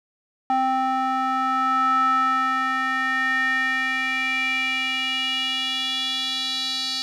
square tone with band-pass filter sweep, 261.6 Hz, C4, in tune, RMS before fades -23 dBFS, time 0.5-7.02 s, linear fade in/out 0 ms, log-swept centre 910 to 4300 Hz, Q 5.3, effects none

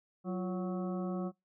harmonic tone with a mistuned harmonic, 185 Hz, F#3, in tune, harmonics 1 / 2 / 3 / 4 / 6 / 7, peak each -34 / -40 / -44 / -46 / -50 / -51 dBFS, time 0.24-1.32 s, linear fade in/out 50 ms, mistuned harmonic 2, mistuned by -91 cents, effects noise-tail reverb RT60 0.2 s tail -25 dB re dry

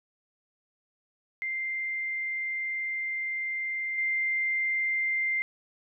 sine tone with level steps, 2093 Hz, C7, in tune, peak -29 / -25 dBFS, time 1.42-5.42 s, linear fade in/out 0 ms, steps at 3.98 s, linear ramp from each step 2 ms, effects none

